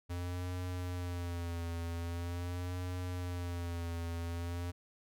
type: tone with vibrato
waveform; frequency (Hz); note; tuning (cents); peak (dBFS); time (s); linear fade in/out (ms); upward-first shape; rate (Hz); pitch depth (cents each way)
square; 87.31; F2; 0; -37; 0.09-4.72; 20; sine; 0.44; 59
effects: none